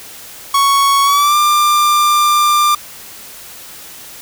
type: tone with pitch glide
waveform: 45% pulse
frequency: 1111 to 1190.7 Hz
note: C#6 to D6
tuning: +4 to +23 cents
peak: -9 dBFS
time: 0.54-2.75 s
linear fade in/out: 5 ms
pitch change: +119 cents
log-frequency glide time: 1.03-1.36 s
effects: white hiss -34 dBFS RMS until 4.21 s